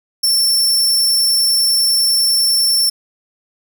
sawtooth tone, 5410 Hz, E8, 44 cents sharp, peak -9 dBFS, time 0.23-2.9 s, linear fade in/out 10 ms, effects 8-bit

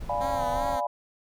brown noise, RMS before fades -37 dBFS, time 0-0.77 s, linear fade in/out 10 ms
sine chord, D diminished seventh, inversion none, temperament equal, 587.3 / 698.5 / 830.6 / 987.8 Hz, D5 / F5 / Ab5 / Cb6, 0 / 0 / 0 / 0 cents, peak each -31 dBFS, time 0.09-0.87 s, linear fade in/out 5 ms
10% pulse tone with vibrato, 261.6 Hz, C4, in tune, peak -27 dBFS, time 0.2-0.81 s, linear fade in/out 20 ms, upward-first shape sine, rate 2.6 Hz, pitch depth 76 cents each way
effects none

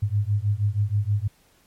sine beating tone pair, 100 / 106.3 Hz, G2 / G#2, +35 / +41 cents, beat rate 6.3 Hz, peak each -23 dBFS, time 0.02-1.28 s, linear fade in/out 10 ms, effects pink hiss -60 dBFS RMS until 1.66 s + MP3 64 kbps

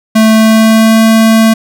square tone with pitch glide, 220 to 222.9 Hz, A3 to A3, 0 to +23 cents, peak -4 dBFS, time 0.15-1.54 s, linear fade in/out 10 ms, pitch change +23 cents, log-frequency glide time 0.34-1.01 s, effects none

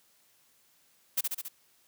blue noise with echo, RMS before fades -27 dBFS, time 1.17-1.21 s, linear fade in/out 10 ms, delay 69 ms, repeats 4, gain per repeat -3 dB, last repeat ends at 1.486 s, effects white hiss -66 dBFS RMS until 1.87 s + high-pass 80 Hz 12 dB/octave

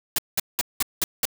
white noise bursts, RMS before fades -22 dBFS, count 6, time 0.16-1.254 s, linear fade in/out 2 ms, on 24 ms, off 190 ms, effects none

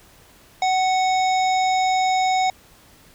harmonic tone with a mistuned harmonic, 750 Hz, F#5, 23 cents sharp, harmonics 1 / 3 / 5 / 7 / 9, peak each -17 / -27 / -31 / -34 / -36 dBFS, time 0.62-2.5 s, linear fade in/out 2 ms, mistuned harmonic 3, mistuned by -33 cents, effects pink hiss -51 dBFS RMS until 3.14 s

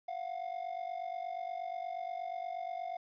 triangle ring-modulated tone, 711 Hz, F5, 31 cents sharp, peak -32 dBFS, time 0.08-2.97 s, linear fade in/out 5 ms, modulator 24.2 Hz, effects resampled to 11025 Hz + 12-bit

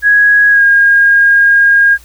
sine tone with pitch glide, 1661.2 to 1624.2 Hz, G#6 to G#6, 0 to -39 cents, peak -4 dBFS, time 0.02-1.98 s, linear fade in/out 50 ms, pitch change -39 cents, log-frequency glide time 0.5-0.63 s, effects added 60 Hz sine -39 dBFS peak until 2.04 s + white hiss -43 dBFS RMS until 2.04 s

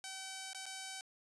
5% pulse tone with dropouts, 765 Hz, G5, 42 cents flat, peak -32 dBFS, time 0.04-1.01 s, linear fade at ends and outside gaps 1 ms, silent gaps 0.532-0.547 / 0.657-0.663 s, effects resampled to 24000 Hz

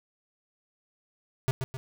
square tone with echo, 131.3 Hz, C3, 6 cents sharp, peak -23 dBFS, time 1.48-1.51 s, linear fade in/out 0 ms, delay 130 ms, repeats 2, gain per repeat -6 dB, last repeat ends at 1.77 s, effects none

